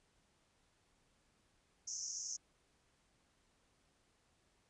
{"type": "band-pass noise", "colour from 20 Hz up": "white", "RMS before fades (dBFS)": -44, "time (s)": [1.87, 2.37], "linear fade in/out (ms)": 10, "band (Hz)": [5500, 6700], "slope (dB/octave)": 96, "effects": ["pink hiss -75 dBFS RMS until 4.69 s", "resampled to 22050 Hz"]}